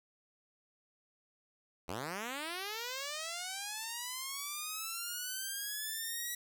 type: linear sweep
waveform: 5% pulse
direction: up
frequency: 78 to 1940 Hz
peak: -27 dBFS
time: 1.88-6.35 s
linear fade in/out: 5 ms
effects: none